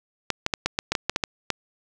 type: clicks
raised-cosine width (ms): 0.2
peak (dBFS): -5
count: 11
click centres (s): 0.303 / 0.464 / 0.538 / 0.66 / 0.789 / 0.92 / 0.952 / 1.096 / 1.161 / 1.238 / 1.503
effects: none

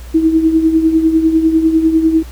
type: tone with tremolo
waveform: sine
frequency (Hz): 321.8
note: E4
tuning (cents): -42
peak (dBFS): -5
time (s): 0.14-2.23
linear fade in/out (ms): 10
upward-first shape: triangle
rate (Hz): 10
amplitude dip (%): 70
effects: added 60 Hz sine -28 dBFS peak until 2.31 s + pink hiss -40 dBFS RMS until 2.31 s

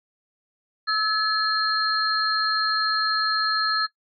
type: tone cluster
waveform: sine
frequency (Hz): 1302 / 1707 / 4208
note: E6 / G#6 / C8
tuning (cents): -22 / +47 / +9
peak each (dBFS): -24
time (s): 0.87-3.87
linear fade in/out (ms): 20
effects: noise-tail reverb RT60 0.1 s tail -19 dB re dry

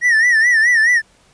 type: tone with vibrato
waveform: triangle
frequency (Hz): 1861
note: A#6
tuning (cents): -3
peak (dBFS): -8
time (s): 0.01-1.02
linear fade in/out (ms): 50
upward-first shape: sine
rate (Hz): 4.7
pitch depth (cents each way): 110
effects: pink hiss -53 dBFS RMS until 1.33 s + resampled to 22050 Hz

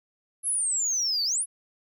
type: exponential two-way sweep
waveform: sine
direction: down then up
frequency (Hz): 11175 to 4435 to 11175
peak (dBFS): -22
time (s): 0.43-1.46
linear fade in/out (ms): 50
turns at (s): 1.24
effects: tanh soft clip ceiling -21 dBFS

